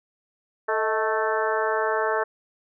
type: harmonic tone with a mistuned harmonic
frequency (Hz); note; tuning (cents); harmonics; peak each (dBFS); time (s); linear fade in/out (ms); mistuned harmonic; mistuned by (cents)
220; A3; 0; 2 / 3 / 4 / 5 / 6 / 7 / 8; -26 / -28 / -29 / -30 / -31 / -31 / -32; 0.68-2.24; 10; 3; -54
effects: none